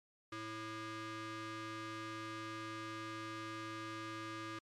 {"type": "ring-modulated tone", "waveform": "sawtooth", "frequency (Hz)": 440, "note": "A4", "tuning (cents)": 0, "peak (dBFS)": -36, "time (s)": [0.32, 4.59], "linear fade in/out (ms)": 5, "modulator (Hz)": 769, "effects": ["low-pass 6000 Hz 12 dB/octave", "MP3 96 kbps"]}